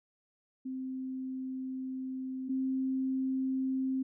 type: tone pair in turn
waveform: sine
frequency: 260.7 / 263.1 Hz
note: C4 / C4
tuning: -6 / +10 cents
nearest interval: unison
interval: 16 cents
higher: second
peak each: -35 / -29 dBFS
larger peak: second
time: 0.65-2.49 / 2.49-4.03 s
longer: first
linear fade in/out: 10 ms
effects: none